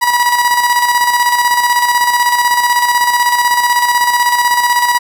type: tone with tremolo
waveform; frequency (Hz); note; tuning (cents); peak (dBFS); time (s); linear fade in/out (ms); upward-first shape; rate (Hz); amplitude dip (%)
30% pulse; 970; B5; -31; -5; 0.01-4.99; 20; square; 16; 45
effects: none